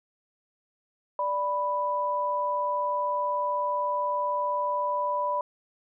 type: tone pair together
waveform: sine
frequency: 587.3 / 988.4 Hz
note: D5 / B5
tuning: 0 / +1 cents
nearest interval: major sixth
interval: 901 cents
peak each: -30 / -26 dBFS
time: 1.19-5.41 s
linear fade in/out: 2 ms
effects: none